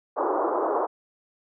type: band-pass noise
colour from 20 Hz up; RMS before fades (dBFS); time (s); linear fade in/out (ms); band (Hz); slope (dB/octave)
pink; -25; 0.16-0.87; 20; 330 to 1200; 48
effects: none